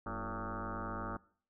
sine tone with frequency modulation, 574 Hz, D5, 40 cents flat, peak -37 dBFS, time 0.06-1.17 s, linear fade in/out 5 ms, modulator 110 Hz, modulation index 7.6, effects noise-tail reverb RT60 0.5 s tail -21 dB re dry

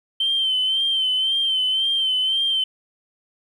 sine tone with vibrato, 3104 Hz, G7, 18 cents flat, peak -17 dBFS, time 0.2-2.64 s, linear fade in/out 5 ms, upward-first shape sine, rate 1.9 Hz, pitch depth 47 cents each way, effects tanh soft clip ceiling -13 dBFS + 9-bit

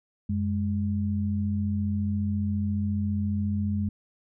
sine tone pair together, 92 / 206.5 Hz, F#2 / G#3, -9 / -10 cents, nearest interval octave + major second, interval 1399 cents, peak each -27 dBFS, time 0.29-3.89 s, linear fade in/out 5 ms, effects none

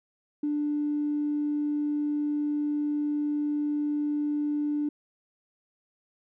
triangle tone with tanh clipping, 295.1 Hz, D4, 8 cents sharp, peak -25 dBFS, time 0.43-4.89 s, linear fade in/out 5 ms, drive 4 dB, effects none

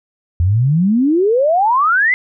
sine exponential sweep, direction up, 82.41 to 2093 Hz, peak -10 dBFS, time 0.4-2.14 s, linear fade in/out 0 ms, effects none

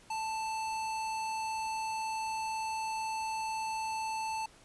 square tone, 882 Hz, A5, 4 cents sharp, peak -34 dBFS, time 0.1-4.46 s, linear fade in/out 5 ms, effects pink hiss -59 dBFS RMS until 4.64 s + resampled to 24000 Hz

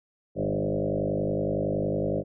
sine tone with frequency modulation, 353.7 Hz, F4, 22 cents sharp, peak -24 dBFS, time 0.35-2.24 s, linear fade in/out 50 ms, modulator 50.8 Hz, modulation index 5, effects none

